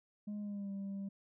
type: tone with pitch glide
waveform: sine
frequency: 207.7 to 197.06 Hz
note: G#3 to G3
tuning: 0 to +9 cents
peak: -36 dBFS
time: 0.27-1.09 s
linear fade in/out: 10 ms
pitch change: -91 cents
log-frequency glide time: 0.4-0.71 s
effects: tanh soft clip ceiling -38 dBFS